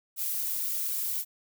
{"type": "noise with flanger", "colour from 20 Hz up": "violet", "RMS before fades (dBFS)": -31, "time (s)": [0.16, 1.25], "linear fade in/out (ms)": 50, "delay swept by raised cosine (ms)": [1.3, 3.4], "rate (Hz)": 3.9, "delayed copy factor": 1, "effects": []}